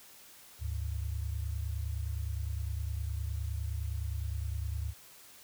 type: tone pair together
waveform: sine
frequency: 71.77 / 101.5 Hz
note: D2 / G#2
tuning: -39 / -39 cents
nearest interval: tritone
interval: 600 cents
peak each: -34 / -37 dBFS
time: 0.59-4.94 s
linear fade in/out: 50 ms
effects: white hiss -55 dBFS RMS until 5.43 s